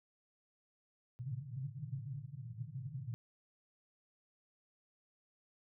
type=band-pass noise; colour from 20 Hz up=white; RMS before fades=-44 dBFS; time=1.19-3.14 s; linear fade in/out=0 ms; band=110 to 150 Hz; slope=96 dB/octave; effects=none